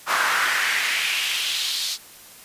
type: noise with high-pass filter sweep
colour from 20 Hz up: brown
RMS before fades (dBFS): -23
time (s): 0.06-1.98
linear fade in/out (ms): 50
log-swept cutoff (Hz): 1200 to 4500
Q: 2.5
effects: white hiss -45 dBFS RMS until 2.44 s + resampled to 32000 Hz